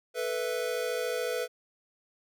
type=chord; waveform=square; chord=A suspended second; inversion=none; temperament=equal; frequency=440 / 493.9 / 659.3 Hz; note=A4 / B4 / E5; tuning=0 / 0 / 0 cents; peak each=-36 / -32 / -38 dBFS; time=0.14-1.48 s; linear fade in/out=50 ms; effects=none